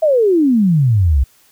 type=exponential sweep; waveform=sine; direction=down; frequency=659.3 to 61.5 Hz; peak=-9 dBFS; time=0.02-1.24 s; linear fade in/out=10 ms; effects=white hiss -52 dBFS RMS until 1.51 s